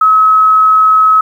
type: tone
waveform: sine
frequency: 1283 Hz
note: E6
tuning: 47 cents flat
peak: -4 dBFS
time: 0.01-1.21 s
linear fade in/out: 5 ms
effects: 7-bit